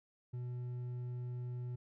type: tone with hard clipping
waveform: triangle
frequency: 123.2 Hz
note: B2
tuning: 4 cents flat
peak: -40 dBFS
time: 0.33-1.76 s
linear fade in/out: 10 ms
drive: 7 dB
effects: none